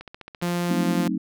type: click train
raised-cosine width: 0.3 ms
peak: -23 dBFS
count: 8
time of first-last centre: 0.01-0.483 s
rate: 14.8 Hz
type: tone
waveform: sawtooth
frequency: 174.61 Hz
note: F3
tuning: in tune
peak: -19 dBFS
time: 0.42-1.08 s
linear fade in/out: 5 ms
type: chord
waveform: sine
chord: F# diminished seventh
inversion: none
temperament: equal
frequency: 185 / 220 / 261.6 / 311.1 Hz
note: F#3 / A3 / C4 / Eb4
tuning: 0 / 0 / 0 / 0 cents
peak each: -28 dBFS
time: 0.69-1.18 s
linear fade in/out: 10 ms
effects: none